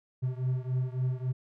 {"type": "beating tone pair", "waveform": "triangle", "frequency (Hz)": [126.6, 130.2], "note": ["B2", "C3"], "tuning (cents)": [43, -8], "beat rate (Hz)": 3.6, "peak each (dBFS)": [-28, -30], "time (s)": [0.22, 1.33], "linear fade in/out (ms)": 20, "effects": []}